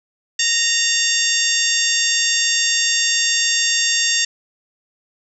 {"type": "harmonic tone with a mistuned harmonic", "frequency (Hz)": 927, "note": "A#5", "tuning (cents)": -10, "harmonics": [2, 3, 4, 5, 6, 7, 8], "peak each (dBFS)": [-23, -23, -23, -23, -23, -23, -23], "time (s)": [0.39, 4.25], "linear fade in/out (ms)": 5, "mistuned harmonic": 4, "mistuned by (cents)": -60, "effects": []}